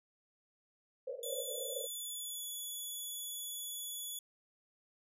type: band-pass noise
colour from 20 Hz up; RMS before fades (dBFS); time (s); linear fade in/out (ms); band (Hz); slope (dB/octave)
pink; -43; 1.07-1.87; 5; 480 to 570; 96
type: tone with pitch glide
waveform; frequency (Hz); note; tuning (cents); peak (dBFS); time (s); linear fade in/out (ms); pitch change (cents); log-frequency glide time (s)
5% pulse; 3463 to 3415; A7 to G#7; -28 to +48; -33; 1.23-4.19; 2; -24; 1.99-2.43
effects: resampled to 32000 Hz